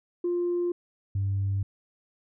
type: tone pair in turn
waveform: sine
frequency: 350.4 / 98.33 Hz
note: F4 / G2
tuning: +6 / +6 cents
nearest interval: octave + minor seventh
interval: 2200 cents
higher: first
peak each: -23 dBFS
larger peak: neither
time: 0.24-0.72 / 1.15-1.63 s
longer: neither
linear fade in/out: 5 ms
effects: tanh soft clip ceiling -21 dBFS